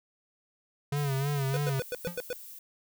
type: tone with vibrato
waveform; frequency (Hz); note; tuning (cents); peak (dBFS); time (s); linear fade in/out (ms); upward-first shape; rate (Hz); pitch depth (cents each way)
square; 139.8; C#3; +15; -28; 0.92-1.8; 5; sine; 3.2; 78
type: noise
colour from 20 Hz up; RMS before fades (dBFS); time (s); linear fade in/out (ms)
violet; -46; 0.96-2.59; 5
type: tone bursts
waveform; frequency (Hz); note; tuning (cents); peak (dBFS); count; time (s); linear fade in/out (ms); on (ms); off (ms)
square; 495.3; B4; +5; -31; 7; 1.54-2.329; 0; 27; 100
type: tone with exponential decay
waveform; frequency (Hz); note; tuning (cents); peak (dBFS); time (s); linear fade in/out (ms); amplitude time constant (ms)
square; 174.61; F3; 0; -30; 2.07-2.22; 0; 31
effects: none